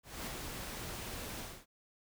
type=noise with ADSR envelope; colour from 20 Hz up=pink; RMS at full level=-40 dBFS; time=0.03-1.66 s; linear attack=240 ms; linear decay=8 ms; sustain=-3 dB; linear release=260 ms; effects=none